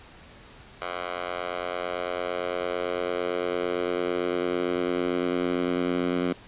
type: tone with high-pass filter sweep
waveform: 10% pulse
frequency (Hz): 88.9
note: F2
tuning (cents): +31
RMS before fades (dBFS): -28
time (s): 0.82-6.33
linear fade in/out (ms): 0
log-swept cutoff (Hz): 790 to 230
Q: 1.8
effects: pink hiss -49 dBFS RMS until 6.47 s + resampled to 8000 Hz